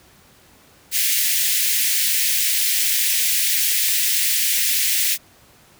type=high-pass noise; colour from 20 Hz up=white; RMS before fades=-19 dBFS; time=0.91-5.18 s; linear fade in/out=50 ms; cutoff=1800 Hz; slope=48 dB/octave; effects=pink hiss -51 dBFS RMS until 5.79 s + high-pass 60 Hz 12 dB/octave